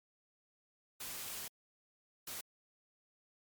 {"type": "noise bursts at uneven times", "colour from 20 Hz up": "white", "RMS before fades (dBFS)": -44, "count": 2, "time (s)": [[1, 1.48], [2.27, 2.41]], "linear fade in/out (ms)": 5, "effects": ["MP3 96 kbps"]}